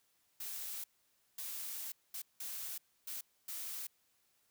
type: noise bursts at uneven times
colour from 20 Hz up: blue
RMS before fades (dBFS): -43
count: 6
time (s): 0.4-0.84 / 1.38-1.92 / 2.14-2.22 / 2.4-2.78 / 3.07-3.21 / 3.48-3.87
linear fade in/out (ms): 5
effects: white hiss -75 dBFS RMS until 4.5 s